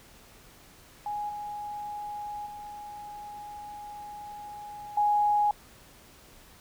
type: tone with level steps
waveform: sine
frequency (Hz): 830.6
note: G#5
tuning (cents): 0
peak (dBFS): -30 / -34 / -39 / -21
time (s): 1.06-5.51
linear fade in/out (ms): 2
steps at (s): 1.29 / 2.46 / 4.97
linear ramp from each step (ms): 5
effects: pink hiss -54 dBFS RMS until 6.6 s